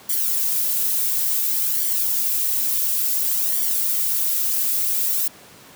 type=noise with flanger; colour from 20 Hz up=violet; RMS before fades=-21 dBFS; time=0.09-5.28 s; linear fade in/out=5 ms; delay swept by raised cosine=0.76 to 3.46 ms; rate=0.57 Hz; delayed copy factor=-0.75; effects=pink hiss -45 dBFS RMS until 5.75 s + high-pass 150 Hz 12 dB/octave